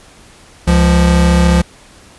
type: tone pair together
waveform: square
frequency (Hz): 69.3 / 173.87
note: C#2 / F3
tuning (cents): 0 / -7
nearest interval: octave + major third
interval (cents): 1593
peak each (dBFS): -11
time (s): 0.67-1.62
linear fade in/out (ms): 10
effects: pink hiss -42 dBFS RMS until 2.18 s + resampled to 24000 Hz